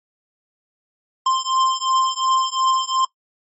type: beating tone pair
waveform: square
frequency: 1046.5 / 1049.3 Hz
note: C6 / C6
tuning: 0 / +5 cents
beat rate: 2.8 Hz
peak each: -21 dBFS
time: 1.26-3.05 s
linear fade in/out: 5 ms
effects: noise-tail reverb RT60 0.1 s tail -19 dB re dry + MP3 32 kbps